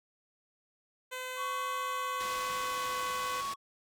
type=tone with pitch glide; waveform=10% pulse; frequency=510 to 503.6 Hz; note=C5 to B4; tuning=-44 to +34 cents; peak=-29 dBFS; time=1.11-3.42 s; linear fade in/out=20 ms; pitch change=-22 cents; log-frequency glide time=1.72-2.98 s
type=tone; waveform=triangle; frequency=1114 Hz; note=C#6; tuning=8 cents sharp; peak=-32 dBFS; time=1.36-3.56 s; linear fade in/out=50 ms
type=low-pass noise; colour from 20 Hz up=white; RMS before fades=-44 dBFS; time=2.2-3.54 s; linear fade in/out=5 ms; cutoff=6300 Hz; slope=12 dB/octave
effects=none